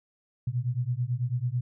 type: beating tone pair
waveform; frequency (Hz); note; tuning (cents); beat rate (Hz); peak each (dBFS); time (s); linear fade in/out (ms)
sine; 118.7 / 127.8; A#2 / C3; +32 / -40; 9.1; -29 / -29; 0.47-1.61; 5
effects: none